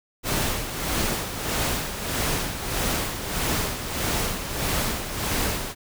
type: noise with tremolo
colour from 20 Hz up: pink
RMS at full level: -24 dBFS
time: 0.23-5.75 s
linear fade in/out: 50 ms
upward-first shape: sine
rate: 1.6 Hz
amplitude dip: 60%
effects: none